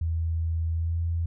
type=tone with pitch glide; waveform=sine; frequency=82 to 83.92 Hz; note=E2 to E2; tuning=-9 to +31 cents; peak=-24 dBFS; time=0.01-1.26 s; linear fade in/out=5 ms; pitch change=+40 cents; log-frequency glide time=0.74-1 s; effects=none